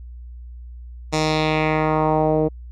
10% pulse tone with low-pass filter sweep, 155.6 Hz, D#3, in tune, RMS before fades -19 dBFS, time 1.12-2.49 s, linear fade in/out 20 ms, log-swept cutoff 6700 to 450 Hz, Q 1.9, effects added 60 Hz sine -34 dBFS peak until 2.71 s

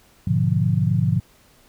sine chord, G# diminished seventh, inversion none, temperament equal, 103.83 / 123.47 / 146.83 / 174.61 Hz, G#2 / B2 / D3 / F3, 0 / 0 / 0 / 0 cents, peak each -22 dBFS, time 0.27-1.2 s, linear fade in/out 5 ms, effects pink hiss -55 dBFS RMS until 1.68 s

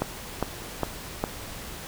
click train, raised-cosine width 1 ms, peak -10 dBFS, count 4, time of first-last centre 0.02-1.24 s, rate 2.46 Hz, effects pink hiss -39 dBFS RMS until 1.87 s

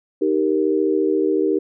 sine chord, Eb major, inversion none, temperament equal, 311.1 / 392 / 466.2 Hz, Eb4 / G4 / Bb4, 0 / 0 / 0 cents, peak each -20 / -19 / -22 dBFS, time 0.21-1.59 s, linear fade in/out 10 ms, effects none

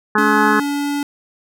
harmonic tone, 212.5 Hz, G#3, 40 cents sharp, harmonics 1 / 2 / 4 / 5 / 6 / 7 / 8, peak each -20 / -20 / -20 / -20 / -20 / -20 / -20 dBFS, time 0.15-0.6 s, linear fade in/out 5 ms
square tone with pitch glide, 283.8 to 286.9 Hz, C#4 to D4, +41 to -40 cents, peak -19 dBFS, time 0.18-1.03 s, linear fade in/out 2 ms, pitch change +19 cents, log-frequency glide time 0.32-0.88 s
effects none

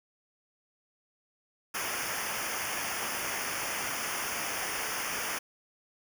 pink noise with comb filter, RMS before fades -34 dBFS, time 1.74-5.39 s, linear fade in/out 10 ms, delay 0.25 ms, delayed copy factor -0.95, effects none

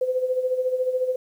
sine tone with tremolo, 510 Hz, C5, 44 cents flat, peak -18 dBFS, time 0.01-1.16 s, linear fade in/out 5 ms, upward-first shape sine, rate 14 Hz, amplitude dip 65%, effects 9-bit

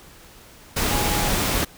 sine tone in noise, 830.6 Hz, G#5, in tune, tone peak -28 dBFS, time 0.9-1.29 s, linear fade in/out 10 ms, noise pink, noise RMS -22 dBFS, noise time 0.76-1.65 s, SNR -9 dB, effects pink hiss -47 dBFS RMS until 1.77 s

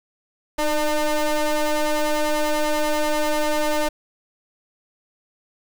30% pulse ring-modulated tone, 302.1 Hz, D4, 49 cents sharp, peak -13 dBFS, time 0.58-3.89 s, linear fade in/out 10 ms, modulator 297 Hz, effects none

